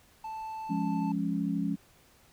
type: tone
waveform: triangle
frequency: 880 Hz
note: A5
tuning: in tune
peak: -34 dBFS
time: 0.24-1.12 s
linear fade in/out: 5 ms
type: chord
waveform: sine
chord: Db major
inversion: first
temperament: equal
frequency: 174.61 / 207.7 / 277.2 Hz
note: F3 / Ab3 / Db4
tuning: 0 / 0 / 0 cents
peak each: -32 dBFS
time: 0.69-1.76 s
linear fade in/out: 20 ms
effects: pink hiss -61 dBFS RMS until 2.32 s